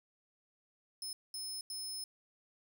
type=tone bursts at uneven times; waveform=25% pulse; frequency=5200 Hz; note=E8; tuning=24 cents flat; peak=-35 dBFS; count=3; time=1.02-1.13 / 1.34-1.61 / 1.7-2.04 s; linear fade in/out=2 ms; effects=12-bit